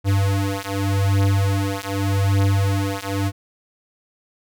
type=beating tone pair; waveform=square; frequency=98 / 98.84 Hz; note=G2 / G2; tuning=0 / +15 cents; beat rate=0.84 Hz; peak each=-21 dBFS; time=0.04-3.32 s; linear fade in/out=50 ms; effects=none